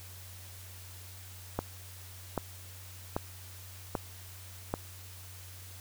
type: click train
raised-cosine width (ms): 1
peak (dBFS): -16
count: 5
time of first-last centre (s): 1.59-4.74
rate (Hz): 1.27
effects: added 92 Hz sine -48 dBFS peak until 5.8 s + white hiss -51 dBFS RMS until 5.8 s